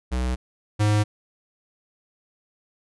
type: tone pair in turn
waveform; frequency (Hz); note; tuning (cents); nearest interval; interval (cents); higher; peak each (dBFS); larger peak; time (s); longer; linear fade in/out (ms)
square; 62.6 / 105.28; B1 / G#2; +24 / +24; major sixth; 900; second; -23 / -18; second; 0.11-0.36 / 0.79-1.04; neither; 20
effects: resampled to 24000 Hz